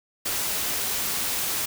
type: noise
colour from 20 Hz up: white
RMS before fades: -27 dBFS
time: 0.25-1.66 s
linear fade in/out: 10 ms
effects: none